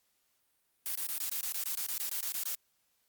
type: noise bursts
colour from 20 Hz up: blue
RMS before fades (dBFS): -35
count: 15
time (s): 0.86-2.549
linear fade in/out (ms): 0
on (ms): 93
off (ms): 21
effects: white hiss -75 dBFS RMS until 3.08 s + Opus 48 kbps